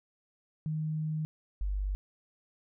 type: tone pair in turn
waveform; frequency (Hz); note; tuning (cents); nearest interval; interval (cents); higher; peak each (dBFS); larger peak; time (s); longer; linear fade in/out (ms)
sine; 155.56 / 49; D#3 / G1; 0 / 0; octave + minor sixth; 2000; first; -30 / -29; second; 0.66-1.25 / 1.61-1.95; first; 0
effects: none